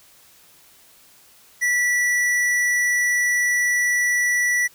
sine tone with hard clipping, 1956 Hz, B6, 17 cents flat, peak -19 dBFS, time 1.61-4.68 s, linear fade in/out 20 ms, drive 11 dB, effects white hiss -52 dBFS RMS until 4.74 s

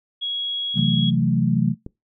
sine tone, 3322 Hz, G#7, in tune, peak -23 dBFS, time 0.21-1.11 s, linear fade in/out 20 ms
sine chord, F# half-diminished seventh, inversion second, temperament equal, 130.81 / 164.81 / 185 / 220 Hz, C3 / E3 / F#3 / A3, 0 / 0 / 0 / 0 cents, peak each -22 dBFS, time 0.74-1.75 s, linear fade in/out 50 ms
brown noise with exponential decay, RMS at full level -34 dBFS, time 0.77-0.9 s, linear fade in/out 5 ms, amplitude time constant 27 ms
click, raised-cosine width 3 ms, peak -20 dBFS, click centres 1.864 s
effects noise-tail reverb RT60 0.2 s tail -23 dB re dry

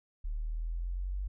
sine exponential sweep, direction up, 36.71 to 49 Hz, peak -32 dBFS, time 0.24-1.28 s, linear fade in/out 10 ms, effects none

